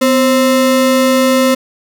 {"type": "ring-modulated tone", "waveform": "square", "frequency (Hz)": 392, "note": "G4", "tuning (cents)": 0, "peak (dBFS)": -6, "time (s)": [0.01, 1.55], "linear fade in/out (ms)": 10, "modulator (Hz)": 139, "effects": []}